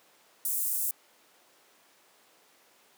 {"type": "high-pass noise", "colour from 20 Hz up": "pink", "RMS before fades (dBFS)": -30, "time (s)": [0.45, 0.91], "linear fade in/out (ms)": 2, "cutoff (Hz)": 9300, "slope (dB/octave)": 24, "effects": ["pink hiss -61 dBFS RMS until 2.97 s", "high-pass 400 Hz 12 dB/octave"]}